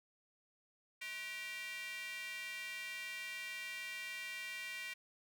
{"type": "tone with high-pass filter", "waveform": "square", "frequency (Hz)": 213.4, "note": "G#3", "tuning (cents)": 47, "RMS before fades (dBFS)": -45, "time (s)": [1.01, 4.94], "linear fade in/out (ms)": 10, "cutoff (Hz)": 2200, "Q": 4.5, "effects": []}